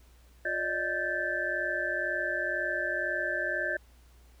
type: tone cluster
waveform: sine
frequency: 355.5 / 577 / 619 / 1561 / 1747 Hz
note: F4 / D5 / D#5 / G6 / A6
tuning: +31 / -31 / -9 / -8 / -13 cents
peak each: -40 / -38 / -36 / -32 / -33 dBFS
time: 0.45-3.77 s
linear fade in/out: 5 ms
effects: added 60 Hz sine -55 dBFS peak until 4.4 s + pink hiss -64 dBFS RMS until 4.4 s